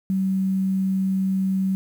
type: tone with quantisation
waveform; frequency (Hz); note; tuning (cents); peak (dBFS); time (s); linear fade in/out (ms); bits
sine; 190.7; G3; -47; -19; 0.1-1.75; 0; 8
effects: none